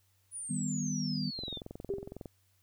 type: exponential sweep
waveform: sine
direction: down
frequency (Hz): 9956 to 3449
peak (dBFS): -38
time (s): 0.31-1.61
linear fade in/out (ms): 50
type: chord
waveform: sine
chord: Eb augmented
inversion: none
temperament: equal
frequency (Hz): 155.56 / 196 / 246.9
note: Eb3 / G3 / B3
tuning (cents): 0 / 0 / 0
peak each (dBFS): -36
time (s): 0.49-1.31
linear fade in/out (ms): 20
type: click train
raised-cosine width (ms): 2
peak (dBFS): -29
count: 20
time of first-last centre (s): 1.39-2.258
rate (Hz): 21.9
type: tone with exponential decay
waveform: sine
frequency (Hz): 395.6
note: G4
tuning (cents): +16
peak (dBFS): -28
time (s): 1.9-2.17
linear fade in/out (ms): 2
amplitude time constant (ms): 58
effects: added 95 Hz sine -70 dBFS peak until 2.62 s + white hiss -73 dBFS RMS until 2.62 s